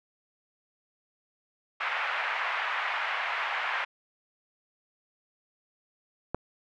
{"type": "band-pass noise", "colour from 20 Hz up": "white", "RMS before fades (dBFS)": -31, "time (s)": [1.8, 3.85], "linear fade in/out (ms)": 10, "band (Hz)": [750, 2300], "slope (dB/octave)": 24}
{"type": "click", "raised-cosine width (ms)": 1, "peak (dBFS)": -15, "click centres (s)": 6.346}
{"effects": []}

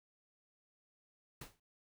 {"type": "noise with exponential decay", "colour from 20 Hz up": "pink", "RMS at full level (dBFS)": -45, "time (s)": [1.41, 1.6], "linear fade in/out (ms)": 5, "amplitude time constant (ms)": 40, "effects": ["noise-tail reverb RT60 0.1 s tail -20 dB re dry"]}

